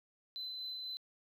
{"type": "tone with tremolo", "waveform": "sine", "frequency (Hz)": 4036, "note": "B7", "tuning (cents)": 37, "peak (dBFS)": -38, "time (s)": [0.36, 0.97], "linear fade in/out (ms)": 0, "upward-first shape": "sine", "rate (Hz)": 4, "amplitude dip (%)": 25, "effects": ["tanh soft clip ceiling -36 dBFS", "13-bit"]}